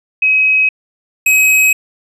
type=tone pair in turn; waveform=sine / square; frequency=2543 / 2543 Hz; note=D#7 / D#7; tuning=+37 / +37 cents; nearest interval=unison; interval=0 cents; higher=neither; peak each=-8 dBFS; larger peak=neither; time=0.22-0.69 / 1.26-1.73 s; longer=neither; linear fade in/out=5 ms; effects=resampled to 32000 Hz